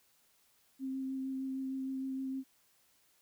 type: tone with vibrato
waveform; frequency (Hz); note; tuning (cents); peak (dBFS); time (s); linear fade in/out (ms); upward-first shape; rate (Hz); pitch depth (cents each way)
sine; 265.2; C4; +23; -35; 0.79-2.44; 50; sine; 6.5; 12
effects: white hiss -70 dBFS RMS until 3.21 s